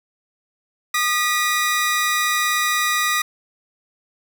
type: tone pair together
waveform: sawtooth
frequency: 1224 / 1943 Hz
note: D#6 / B6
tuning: -29 / -29 cents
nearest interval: minor sixth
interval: 800 cents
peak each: -17 dBFS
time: 0.94-3.22 s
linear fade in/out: 5 ms
effects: none